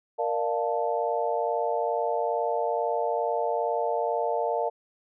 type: chord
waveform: sine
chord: Bb major seventh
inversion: none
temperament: equal with one note detuned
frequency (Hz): 466.2 / 596.2 / 698.5 / 880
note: Bb4 / D5 / F5 / A5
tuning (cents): 0 / +26 / 0 / 0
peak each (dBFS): -29 / -30 / -29 / -31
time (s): 0.18-4.7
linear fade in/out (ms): 20
effects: none